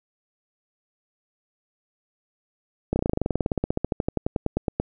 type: slowing click train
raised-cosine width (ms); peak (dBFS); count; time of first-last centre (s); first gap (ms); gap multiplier
2; -9; 30; 2.93-4.8; 30; 1.05
effects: none